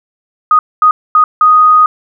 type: tone bursts at uneven times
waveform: sine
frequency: 1244.5 Hz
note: D#6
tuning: in tune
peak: -3 dBFS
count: 4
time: 0.51-0.59 / 0.82-0.91 / 1.15-1.24 / 1.41-1.86 s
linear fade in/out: 2 ms
effects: none